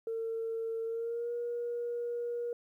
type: tone with pitch glide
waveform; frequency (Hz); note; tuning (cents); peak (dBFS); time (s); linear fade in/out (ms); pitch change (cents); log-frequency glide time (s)
sine; 453 to 476.6; A#4 to A#4; -50 to +38; -32; 0.07-2.53; 2; +88; 0.85-1.32
effects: tanh soft clip ceiling -28 dBFS + 12-bit